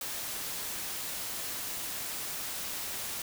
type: noise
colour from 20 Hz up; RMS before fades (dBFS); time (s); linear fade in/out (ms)
white; -37; 0.01-3.22; 2
effects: none